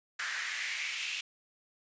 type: noise with high-pass filter sweep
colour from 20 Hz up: pink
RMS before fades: -36 dBFS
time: 0.19-1.21 s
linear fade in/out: 5 ms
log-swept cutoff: 1600 to 2700 Hz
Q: 4
effects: resampled to 16000 Hz